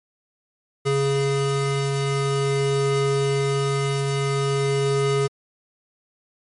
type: tone pair together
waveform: square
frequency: 138.59 / 415.3 Hz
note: C#3 / G#4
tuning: 0 / 0 cents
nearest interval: octave + perfect fifth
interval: 1900 cents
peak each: -23 dBFS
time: 0.85-5.28 s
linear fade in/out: 20 ms
effects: MP3 48 kbps